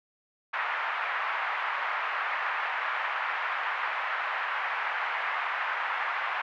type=band-pass noise; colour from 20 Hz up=pink; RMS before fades=-31 dBFS; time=0.53-6.42 s; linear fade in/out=10 ms; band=890 to 2200 Hz; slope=24 dB/octave; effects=none